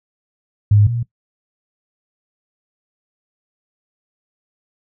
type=tone pair in turn; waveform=sine; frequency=103.8 / 118.28 Hz; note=G#2 / A#2; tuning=0 / +26 cents; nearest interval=major second; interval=226 cents; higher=second; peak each=-8 / -18 dBFS; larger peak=first; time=0.71-0.87 / 0.87-1.03 s; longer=neither; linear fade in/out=5 ms; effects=noise-tail reverb RT60 0.1 s tail -19 dB re dry